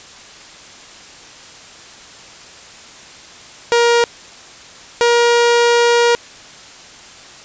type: tone pair in turn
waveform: sawtooth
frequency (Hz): 472.2 / 474.2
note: A#4 / A#4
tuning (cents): +22 / +30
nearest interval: unison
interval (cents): 8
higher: second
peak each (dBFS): -6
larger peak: neither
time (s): 3.72-4.04 / 5.01-6.15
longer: second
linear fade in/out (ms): 0
effects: white hiss -38 dBFS RMS until 7.44 s + resampled to 16000 Hz